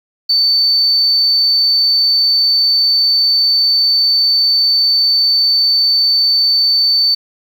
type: tone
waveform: sine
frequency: 4535 Hz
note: C#8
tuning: 39 cents sharp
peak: -8 dBFS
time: 0.29-7.15 s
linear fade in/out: 10 ms
effects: tanh soft clip ceiling -5 dBFS + 7-bit